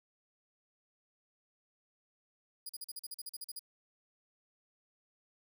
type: tone bursts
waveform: 15% pulse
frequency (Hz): 4892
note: D#8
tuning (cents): -30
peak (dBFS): -34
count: 13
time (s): 2.66-3.593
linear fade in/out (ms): 5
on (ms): 33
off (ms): 42
effects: none